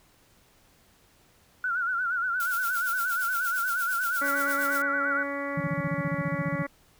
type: tone with vibrato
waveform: sine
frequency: 1437 Hz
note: F6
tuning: 49 cents sharp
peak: -25 dBFS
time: 1.64-5.23 s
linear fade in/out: 2 ms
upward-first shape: sine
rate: 8.5 Hz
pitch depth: 93 cents each way
type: noise with tremolo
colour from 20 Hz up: blue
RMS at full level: -35 dBFS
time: 2.4-4.82 s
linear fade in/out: 0 ms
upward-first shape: sine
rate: 8.6 Hz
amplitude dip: 60%
type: harmonic tone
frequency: 281.3 Hz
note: C#4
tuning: 26 cents sharp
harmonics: 1 / 2 / 3 / 4 / 5 / 6 / 7 / 8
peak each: -35 / -34 / -45 / -37 / -41 / -44 / -36 / -46 dBFS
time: 4.21-6.67 s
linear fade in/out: 10 ms
type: tone bursts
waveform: sine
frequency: 163 Hz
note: E3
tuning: 19 cents flat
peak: -25 dBFS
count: 16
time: 5.57-6.625 s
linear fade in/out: 5 ms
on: 35 ms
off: 33 ms
effects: pink hiss -61 dBFS RMS until 6.99 s